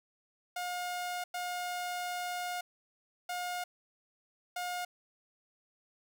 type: tone bursts at uneven times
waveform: sawtooth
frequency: 715 Hz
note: F5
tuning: 41 cents sharp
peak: -31 dBFS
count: 4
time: 0.56-1.24 / 1.34-2.61 / 3.29-3.64 / 4.56-4.85 s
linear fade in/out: 5 ms
effects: none